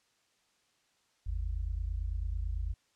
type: tone pair together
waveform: sine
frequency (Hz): 49.57 / 78.6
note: G1 / D#2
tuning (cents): +20 / +18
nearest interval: minor sixth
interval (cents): 798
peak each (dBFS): -33 / -36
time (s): 1.26-2.74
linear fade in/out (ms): 10
effects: white hiss -72 dBFS RMS until 2.95 s + low-pass 7000 Hz 12 dB/octave